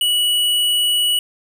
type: tone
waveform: square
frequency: 2937 Hz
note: F#7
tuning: 13 cents flat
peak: -15 dBFS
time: 0.01-1.19 s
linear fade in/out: 2 ms
effects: none